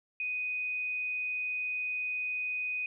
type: tone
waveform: sine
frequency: 2493 Hz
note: D#7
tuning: 3 cents sharp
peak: -31 dBFS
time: 0.2-2.86 s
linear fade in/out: 2 ms
effects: none